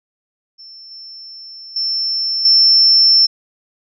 sine tone with level steps, 5360 Hz, E8, 28 cents sharp, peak -35 / -32 / -16 / -7 dBFS, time 0.58-3.27 s, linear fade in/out 20 ms, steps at 0.91 / 1.76 / 2.45 s, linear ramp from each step 2 ms, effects none

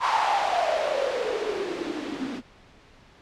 blue noise with band-pass filter sweep, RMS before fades -26 dBFS, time 0-2.42 s, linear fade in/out 50 ms, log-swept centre 980 to 240 Hz, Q 9.8, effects pink hiss -53 dBFS RMS until 3.21 s + low-pass 4000 Hz 12 dB/octave

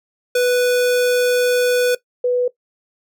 square / sine tone pair in turn, 493.9 / 493.9 Hz, B4 / B4, 0 / 0 cents, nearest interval unison, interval 0 cents, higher neither, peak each -14 dBFS, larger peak neither, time 0.35-1.95 / 2.24-2.48 s, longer first, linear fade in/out 5 ms, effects noise-tail reverb RT60 0.1 s tail -18 dB re dry

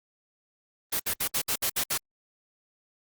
white noise bursts, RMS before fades -27 dBFS, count 8, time 0.92-1.978 s, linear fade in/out 10 ms, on 78 ms, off 62 ms, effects Opus 24 kbps

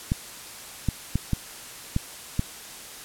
clicks, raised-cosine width 5 ms, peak -10 dBFS, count 6, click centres 0.119 / 0.887 / 1.156 / 1.333 / 1.964 / 2.394 s, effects white hiss -41 dBFS RMS until 3.04 s + low-pass 12000 Hz 12 dB/octave

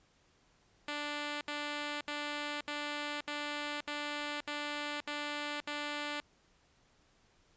5% pulse tone bursts, 293.7 Hz, D4, in tune, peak -25 dBFS, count 9, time 0.88-6.202 s, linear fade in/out 2 ms, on 530 ms, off 69 ms, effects pink hiss -69 dBFS RMS until 7.56 s + resampled to 16000 Hz

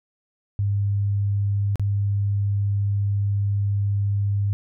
sine tone with dropouts, 100.8 Hz, G2, 49 cents sharp, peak -19 dBFS, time 0.59-4.53 s, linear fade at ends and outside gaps 0 ms, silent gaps 1.757-1.796 s, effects none

